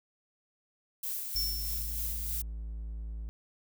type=noise with tremolo; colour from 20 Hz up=violet; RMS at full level=-35 dBFS; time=1.03-2.42 s; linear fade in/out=5 ms; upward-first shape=sine; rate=3.2 Hz; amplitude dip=35%
type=tone; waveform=triangle; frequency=55 Hz; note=A1; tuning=in tune; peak=-34 dBFS; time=1.35-3.29 s; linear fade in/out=0 ms
type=tone with exponential decay; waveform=sine; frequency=5400 Hz; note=E8; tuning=41 cents sharp; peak=-28 dBFS; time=1.36-2.19 s; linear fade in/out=1 ms; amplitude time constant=180 ms
effects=none